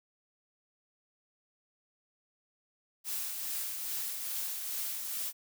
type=noise with tremolo; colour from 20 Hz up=blue; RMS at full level=-35 dBFS; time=3.04-5.33 s; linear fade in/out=50 ms; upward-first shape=triangle; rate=2.4 Hz; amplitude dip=40%; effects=none